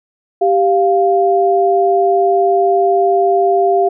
sine tone pair together, 392 / 698.5 Hz, G4 / F5, 0 / 0 cents, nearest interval minor seventh, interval 1000 cents, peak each -12 dBFS, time 0.41-3.89 s, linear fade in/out 10 ms, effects none

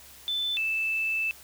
sine tone pair in turn, 3520 / 2637 Hz, A7 / E7, 0 / 0 cents, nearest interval perfect fourth, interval 500 cents, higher first, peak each -26 / -25 dBFS, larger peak second, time 0.28-0.57 / 0.57-1.31 s, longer second, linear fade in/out 0 ms, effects added 68 Hz sine -60 dBFS peak until 1.43 s + white hiss -50 dBFS RMS until 1.43 s

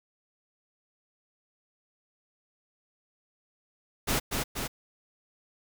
pink noise with echo, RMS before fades -27 dBFS, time 4.07-4.2 s, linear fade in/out 20 ms, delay 240 ms, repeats 2, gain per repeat -3 dB, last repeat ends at 4.68 s, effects none

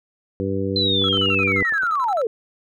harmonic tone, 97.3 Hz, G2, 12 cents flat, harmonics 1 / 2 / 3 / 4 / 5, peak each -27 / -27 / -27 / -27 / -27 dBFS, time 0.4-1.63 s, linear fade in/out 0 ms
sine linear sweep, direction down, 4092 to 415.3 Hz, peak -18 dBFS, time 0.76-2.27 s, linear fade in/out 2 ms
clicks, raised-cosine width 1 ms, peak -24 dBFS, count 8, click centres 1.02 / 1.143 / 1.179 / 1.287 / 1.4 / 1.628 / 1.724 / 1.834 s
triangle tone bursts, 1318.5 Hz, E6, in tune, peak -25 dBFS, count 14, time 1.04-2.216 s, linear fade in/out 0 ms, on 45 ms, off 42 ms
effects none

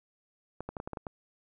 clicks, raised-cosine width 1 ms, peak -23 dBFS, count 8, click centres 0.606 / 0.69 / 0.768 / 0.801 / 0.875 / 0.933 / 0.972 / 1.068 s, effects none

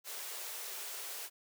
white high-pass noise, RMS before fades -43 dBFS, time 0.04-1.3 s, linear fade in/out 50 ms, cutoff 360 Hz, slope 96 dB/octave, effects none

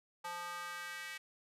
square tone with high-pass filter sweep, 174.61 Hz, F3, in tune, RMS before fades -44 dBFS, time 0.24-1.18 s, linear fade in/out 10 ms, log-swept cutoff 920 to 2000 Hz, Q 2.5, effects resampled to 32000 Hz

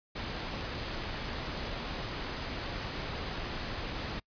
pink noise, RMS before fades -37 dBFS, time 0.15-4.2 s, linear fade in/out 10 ms, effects noise-tail reverb RT60 0.1 s tail -26 dB re dry + resampled to 11025 Hz

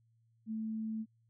sine tone, 220 Hz, A3, in tune, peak -35 dBFS, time 0.46-1.06 s, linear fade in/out 50 ms, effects added 114 Hz sine -68 dBFS peak until 1.29 s

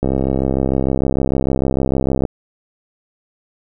click train, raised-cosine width 2 ms, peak -4 dBFS, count 149, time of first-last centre 0.03-2.252 s, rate 66.6 Hz, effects none

